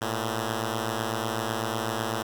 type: beating tone pair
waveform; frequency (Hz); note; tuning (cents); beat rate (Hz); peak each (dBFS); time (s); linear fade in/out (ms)
5% pulse; 110 / 118; A2 / A#2; 0 / +22; 8; -17 / -22; 0.01-2.23; 10
effects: 8-bit